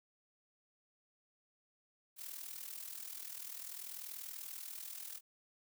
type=noise with amplitude modulation; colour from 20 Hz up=blue; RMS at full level=-44 dBFS; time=2.16-5.21 s; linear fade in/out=50 ms; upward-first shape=sine; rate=40.5 Hz; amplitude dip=70%; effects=none